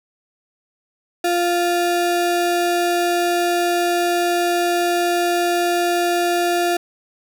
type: ring-modulated tone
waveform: square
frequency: 523.3 Hz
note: C5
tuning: in tune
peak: -14 dBFS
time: 1.24-6.77 s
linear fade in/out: 5 ms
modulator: 174 Hz
effects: none